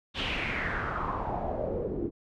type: noise with low-pass filter sweep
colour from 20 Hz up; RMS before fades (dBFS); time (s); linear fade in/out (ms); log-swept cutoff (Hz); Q
pink; -32; 0.14-2.11; 50; 3400 to 330; 4.6
effects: none